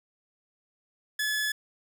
sawtooth tone, 1713 Hz, A6, 47 cents flat, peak -23 dBFS, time 1.19-1.52 s, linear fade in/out 5 ms, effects none

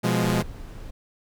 sawtooth chord, F diminished, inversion second, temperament equal, 123.47 / 174.61 / 207.7 Hz, Cb3 / F3 / Ab3, 0 / 0 / 0 cents, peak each -21 dBFS, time 0.03-0.43 s, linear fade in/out 20 ms
brown noise, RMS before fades -37 dBFS, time 0.22-0.91 s, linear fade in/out 10 ms
effects none

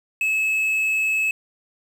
triangle tone with quantisation, 2590 Hz, E7, 31 cents flat, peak -17 dBFS, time 0.21-1.31 s, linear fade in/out 2 ms, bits 7, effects none

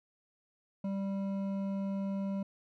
sine tone with hard clipping, 196 Hz, G3, in tune, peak -34 dBFS, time 0.84-2.43 s, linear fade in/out 5 ms, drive 9 dB, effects none

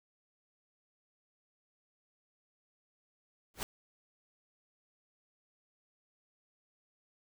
pink noise with exponential growth, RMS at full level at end -31 dBFS, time 3.54-3.63 s, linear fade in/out 1 ms, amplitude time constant 19 ms, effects none

